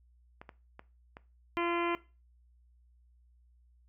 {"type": "clicks", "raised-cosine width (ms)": 0.5, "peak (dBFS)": -31, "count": 4, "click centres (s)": [0.415, 0.492, 0.794, 1.169]}
{"type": "harmonic tone", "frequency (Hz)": 343.2, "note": "F4", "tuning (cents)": -30, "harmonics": [1, 2, 3, 4, 5, 6, 7, 8, 9], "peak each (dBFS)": [-32, -40, -35, -41, -44, -40, -41, -46, -46], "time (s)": [1.57, 1.95], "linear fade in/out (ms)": 0}
{"effects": ["noise-tail reverb RT60 0.3 s tail -18 dB re dry", "added 60 Hz sine -61 dBFS peak until 3.88 s"]}